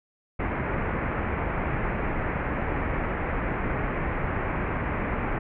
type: low-pass noise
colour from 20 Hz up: pink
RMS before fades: -28 dBFS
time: 0.39-5.39 s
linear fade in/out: 10 ms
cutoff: 2300 Hz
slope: 48 dB/octave
effects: none